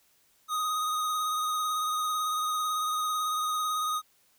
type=tone with vibrato; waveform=square; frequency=1247 Hz; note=D#6; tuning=3 cents sharp; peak=-28 dBFS; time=0.48-4.02 s; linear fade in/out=50 ms; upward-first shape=sine; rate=18 Hz; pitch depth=24 cents each way; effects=white hiss -66 dBFS RMS until 4.38 s

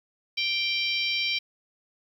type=harmonic tone; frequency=784 Hz; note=G5; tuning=in tune; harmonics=3 / 4 / 5 / 6 / 7; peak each=-28 / -30 / -32 / -34 / -35 dBFS; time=0.37-1.39 s; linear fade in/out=10 ms; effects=9-bit

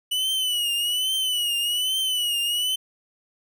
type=tone with vibrato; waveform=45% pulse; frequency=2957 Hz; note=F#7; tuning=2 cents flat; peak=-22 dBFS; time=0.11-2.76 s; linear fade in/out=10 ms; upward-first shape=triangle; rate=1.2 Hz; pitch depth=100 cents each way; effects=none

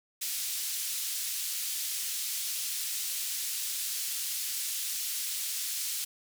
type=band-pass noise; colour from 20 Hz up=white; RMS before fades=-34 dBFS; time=0.21-6.05 s; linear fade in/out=10 ms; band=3200 to 14000 Hz; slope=12 dB/octave; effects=none

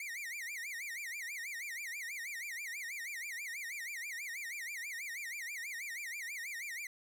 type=tone with vibrato; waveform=45% pulse; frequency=2093 Hz; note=C7; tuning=in tune; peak=-40 dBFS; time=0-6.87 s; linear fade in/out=2 ms; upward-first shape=sine; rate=6.2 Hz; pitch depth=240 cents each way; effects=none

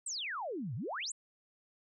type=exponential two-way sweep; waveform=sine; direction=down then up; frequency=8700 to 103.83 to 8700 Hz; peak=-36 dBFS; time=0.06-1.12 s; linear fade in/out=5 ms; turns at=0.75 s; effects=none

